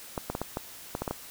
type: clicks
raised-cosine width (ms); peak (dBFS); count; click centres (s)
1; -16; 9; 0.178 / 0.3 / 0.351 / 0.416 / 0.571 / 0.951 / 1.02 / 1.078 / 1.11
effects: white hiss -46 dBFS RMS until 1.3 s

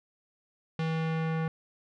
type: tone with low-pass filter sweep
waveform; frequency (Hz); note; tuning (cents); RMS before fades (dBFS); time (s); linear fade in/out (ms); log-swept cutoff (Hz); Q
square; 161.1; E3; -39; -30; 0.79-1.48; 2; 3400 to 1800; 1.2
effects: none

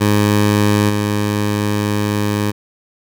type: tone with level steps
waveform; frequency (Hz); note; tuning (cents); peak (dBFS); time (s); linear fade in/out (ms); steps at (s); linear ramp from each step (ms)
15% pulse; 103.83; G#2; 0; -5 / -9; 0-2.52; 20; 0.89; 10
effects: none

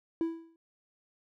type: tone with exponential decay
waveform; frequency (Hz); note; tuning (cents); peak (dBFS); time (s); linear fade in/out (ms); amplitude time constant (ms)
triangle; 329.6; E4; 0; -22; 0.21-0.56; 1; 74
effects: tanh soft clip ceiling -20 dBFS

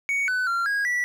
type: tone with pitch steps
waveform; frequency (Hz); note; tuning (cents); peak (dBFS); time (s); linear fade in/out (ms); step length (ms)
triangle; 2235 / 1501 / 1378 / 1642 / 1954; C#7 / F#6 / F6 / G#6 / B6; +14 / +24 / -24 / -20 / -19; -20; 0.09-1.04; 0; 190
effects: none

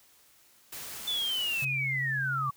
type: noise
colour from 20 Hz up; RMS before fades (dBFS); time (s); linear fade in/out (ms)
white; -41; 0.72-1.65; 5
type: linear sweep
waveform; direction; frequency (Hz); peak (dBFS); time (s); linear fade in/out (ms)
sine; down; 3520 to 1114; -28; 1.07-2.51; 10
type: tone with vibrato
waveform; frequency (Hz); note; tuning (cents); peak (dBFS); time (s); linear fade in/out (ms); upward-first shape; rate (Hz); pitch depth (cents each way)
sine; 135.3; C#3; -42; -34; 1.62-2.5; 5; triangle; 10; 16
effects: white hiss -61 dBFS RMS until 2.56 s

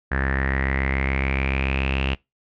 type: tone with low-pass filter sweep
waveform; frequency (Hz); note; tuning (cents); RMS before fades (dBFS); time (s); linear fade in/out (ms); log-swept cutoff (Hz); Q
sawtooth; 67; C2; +42; -23; 0.11-2.15; 10; 1700 to 2800; 9.4
effects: noise-tail reverb RT60 0.2 s tail -24 dB re dry

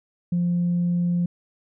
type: tone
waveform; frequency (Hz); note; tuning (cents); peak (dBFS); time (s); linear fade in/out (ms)
sine; 174.61; F3; 0; -18; 0.32-1.26; 5
effects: tanh soft clip ceiling -16 dBFS

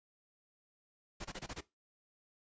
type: noise bursts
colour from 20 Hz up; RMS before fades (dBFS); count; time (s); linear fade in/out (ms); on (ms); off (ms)
pink; -43; 6; 1.2-1.609; 10; 49; 23
effects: noise-tail reverb RT60 0.2 s tail -18 dB re dry + resampled to 16000 Hz

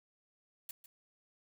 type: noise with echo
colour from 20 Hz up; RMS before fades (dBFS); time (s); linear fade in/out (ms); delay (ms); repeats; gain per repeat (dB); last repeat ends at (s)
blue; -44; 0.69-0.71; 2; 150; 1; -13; 0.86
effects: none

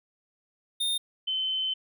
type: tone pair in turn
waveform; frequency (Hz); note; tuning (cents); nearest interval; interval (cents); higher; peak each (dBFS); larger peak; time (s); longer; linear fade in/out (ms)
square / sine; 3644 / 3064; A#7 / G7; -40 / -40; minor third; 300; first; -26; neither; 0.8-0.98 / 1.27-1.74; second; 10
effects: none

